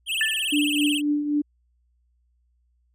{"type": "tone with vibrato", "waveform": "square", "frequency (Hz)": 2906, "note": "F#7", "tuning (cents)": -32, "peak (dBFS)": -24, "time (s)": [0.06, 1.02], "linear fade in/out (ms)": 50, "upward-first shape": "sine", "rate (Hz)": 18, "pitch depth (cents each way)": 200}
{"type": "tone with exponential decay", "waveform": "sine", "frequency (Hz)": 1760, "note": "A6", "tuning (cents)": 0, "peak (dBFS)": -18, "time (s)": [0.21, 0.54], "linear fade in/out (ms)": 1, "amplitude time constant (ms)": 71}
{"type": "tone with tremolo", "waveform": "sine", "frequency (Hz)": 294.1, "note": "D4", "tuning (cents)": 3, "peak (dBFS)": -18, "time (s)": [0.52, 1.42], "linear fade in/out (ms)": 10, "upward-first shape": "triangle", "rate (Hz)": 3.8, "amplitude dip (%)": 60}
{"effects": ["added 60 Hz sine -63 dBFS peak until 2.94 s", "resampled to 32000 Hz"]}